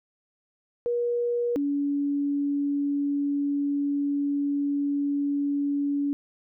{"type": "tone pair in turn", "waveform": "sine", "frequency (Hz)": [478.8, 284.7], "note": ["A#4", "C#4"], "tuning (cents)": [46, 46], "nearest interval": "major sixth", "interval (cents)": 900, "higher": "first", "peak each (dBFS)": -23, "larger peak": "neither", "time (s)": [[0.86, 1.56], [1.56, 6.13]], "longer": "second", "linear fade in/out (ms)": 0, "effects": []}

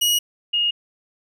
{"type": "tone pair in turn", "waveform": ["sawtooth", "sine"], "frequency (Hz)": [2900, 2857], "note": ["F#7", "F7"], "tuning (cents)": [-35, 39], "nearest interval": "unison", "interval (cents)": 26, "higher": "first", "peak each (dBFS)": [-13, -17], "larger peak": "first", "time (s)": [[0.01, 0.19], [0.53, 0.71]], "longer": "neither", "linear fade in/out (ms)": 10, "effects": []}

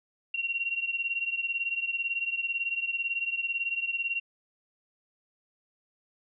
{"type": "beating tone pair", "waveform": "sine", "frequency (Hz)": [2745, 2763], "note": ["F7", "F7"], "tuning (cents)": [-31, -19], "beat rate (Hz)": 18, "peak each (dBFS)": [-30, -33], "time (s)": [0.34, 4.2], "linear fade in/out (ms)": 5, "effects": []}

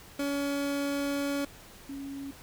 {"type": "tone pair in turn", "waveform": ["30% pulse", "sine"], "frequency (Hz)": [282.3, 276.7], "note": ["C#4", "C#4"], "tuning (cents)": [32, -3], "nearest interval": "unison", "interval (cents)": 35, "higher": "first", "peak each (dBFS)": [-26, -36], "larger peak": "first", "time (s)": [[0.19, 1.45], [1.89, 2.31]], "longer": "first", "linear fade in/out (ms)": 5, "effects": ["pink hiss -51 dBFS RMS until 2.42 s"]}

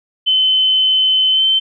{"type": "tone with pitch glide", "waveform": "sine", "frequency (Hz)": [3053, 3090], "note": ["G7", "G7"], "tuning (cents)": [-46, -26], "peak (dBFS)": -10, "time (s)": [0.26, 1.6], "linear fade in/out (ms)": 20, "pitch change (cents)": 20, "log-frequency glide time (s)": [1.31, 1.43], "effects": []}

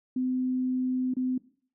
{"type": "tone with dropouts", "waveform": "sine", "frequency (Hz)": 255.4, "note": "C4", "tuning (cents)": -42, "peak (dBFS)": -25, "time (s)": [0.16, 1.38], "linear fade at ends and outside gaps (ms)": 5, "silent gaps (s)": [1.139, 1.167], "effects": ["noise-tail reverb RT60 0.5 s tail -18 dB re dry"]}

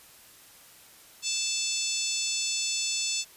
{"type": "harmonic tone", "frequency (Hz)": 880, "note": "A5", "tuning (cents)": 0, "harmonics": [3, 4, 5, 6, 7, 8, 9], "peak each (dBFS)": [-35, -35, -35, -35, -35, -35, -35], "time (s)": [1.22, 3.25], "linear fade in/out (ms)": 50, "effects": ["white hiss -53 dBFS RMS until 3.36 s", "resampled to 32000 Hz"]}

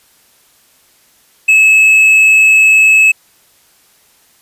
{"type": "tone with hard clipping", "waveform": "triangle", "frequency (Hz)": 2591, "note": "E7", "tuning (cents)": -30, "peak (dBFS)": -5, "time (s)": [1.48, 3.12], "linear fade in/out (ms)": 10, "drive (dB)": 6, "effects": ["white hiss -50 dBFS RMS until 4.41 s", "resampled to 32000 Hz"]}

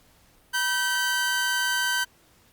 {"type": "tone pair together", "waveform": "sawtooth", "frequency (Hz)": [970.6, 1542], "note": ["B5", "G6"], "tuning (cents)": [-30, -29], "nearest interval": "minor sixth", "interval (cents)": 801, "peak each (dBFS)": [-27, -20], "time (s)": [0.53, 2.05], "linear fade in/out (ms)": 20, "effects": ["pink hiss -59 dBFS RMS until 2.52 s", "Opus 48 kbps"]}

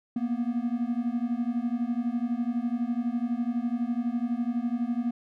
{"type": "beating tone pair", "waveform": "triangle", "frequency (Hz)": [233.1, 245.1], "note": ["A#3", "B3"], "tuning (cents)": [0, -13], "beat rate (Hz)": 12, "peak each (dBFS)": [-27, -27], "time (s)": [0.16, 5.11], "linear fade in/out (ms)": 5, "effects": []}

